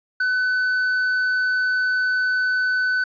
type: tone with tanh clipping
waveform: triangle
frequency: 1505 Hz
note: F#6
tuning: 29 cents sharp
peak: -19 dBFS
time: 0.2-3.04 s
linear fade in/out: 5 ms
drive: 9 dB
effects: resampled to 11025 Hz